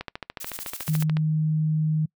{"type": "click train", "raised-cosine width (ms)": 0.3, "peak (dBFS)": -16, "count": 17, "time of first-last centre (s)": [0.01, 1.169], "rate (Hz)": 13.8}
{"type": "noise with tremolo", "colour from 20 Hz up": "blue", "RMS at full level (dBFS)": -34, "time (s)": [0.4, 1.04], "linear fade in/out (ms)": 10, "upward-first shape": "square", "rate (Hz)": 15, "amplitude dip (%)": 65}
{"type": "tone", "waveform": "sine", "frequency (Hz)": 155.56, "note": "D#3", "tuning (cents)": 0, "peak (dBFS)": -20, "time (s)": [0.88, 2.06], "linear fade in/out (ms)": 10}
{"effects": ["noise-tail reverb RT60 0.1 s tail -26 dB re dry"]}